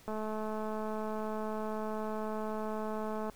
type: click train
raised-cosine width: 1 ms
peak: -25 dBFS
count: 696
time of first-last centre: 0.08-3.298 s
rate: 216 Hz
effects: pink hiss -59 dBFS RMS until 3.35 s